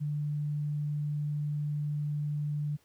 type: tone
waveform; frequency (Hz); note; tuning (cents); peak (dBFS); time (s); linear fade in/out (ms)
sine; 147.9; D3; +13; -29; 0-2.77; 20
effects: pink hiss -67 dBFS RMS until 2.84 s + high-pass 80 Hz 12 dB/octave